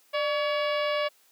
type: harmonic tone with a mistuned harmonic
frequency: 566 Hz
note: C#5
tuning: 36 cents sharp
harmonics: 1 / 2 / 3 / 4 / 5 / 6 / 7 / 8 / 9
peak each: -26 / -32 / -37 / -35 / -37 / -40 / -44 / -46 / -47 dBFS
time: 0.13-1.09 s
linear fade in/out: 20 ms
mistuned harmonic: 1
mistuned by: +86 cents
effects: white hiss -62 dBFS RMS until 1.31 s + high-pass 300 Hz 12 dB/octave